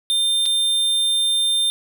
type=tone with dropouts; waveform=square; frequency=3600 Hz; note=A7; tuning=39 cents sharp; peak=-17 dBFS; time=0.1-1.7 s; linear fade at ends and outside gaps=0 ms; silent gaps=0.456-0.461 s; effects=none